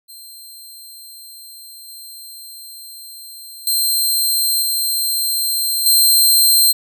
15% pulse tone with level steps, 4155 Hz, C8, 13 cents flat, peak -29 / -27 / -8 / -10 / -3 dBFS, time 0.08-6.73 s, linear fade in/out 20 ms, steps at 1.88 / 3.67 / 4.62 / 5.86 s, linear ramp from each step 2 ms, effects none

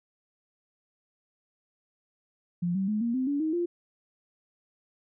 sine tone with pitch steps, 174.61 / 192.63 / 212.5 / 234.4 / 258.6 / 285.3 / 314.7 / 347.2 Hz, F3 / G3 / G#3 / A#3 / C4 / C#4 / D#4 / F4, 0 / -30 / +40 / +10 / -20 / +50 / +20 / -10 cents, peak -25 dBFS, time 2.62-3.66 s, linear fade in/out 10 ms, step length 130 ms, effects none

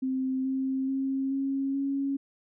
sine tone with pitch steps, 261.6 / 265.1 / 268.6 / 272.2 / 275.9 Hz, C4 / C4 / C4 / C#4 / C#4, 0 / +23 / +46 / -31 / -8 cents, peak -26 dBFS, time 0.02-2.17 s, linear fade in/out 10 ms, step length 430 ms, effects none

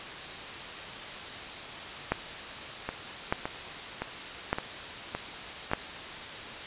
two click trains, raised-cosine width 0.5 ms, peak -16 / -10 dBFS, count 6 / 4, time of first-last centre 2.89-5.715 / 2.12-5.734 s, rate 1.77 / 0.83 Hz, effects white hiss -39 dBFS RMS until 6.66 s + resampled to 8000 Hz

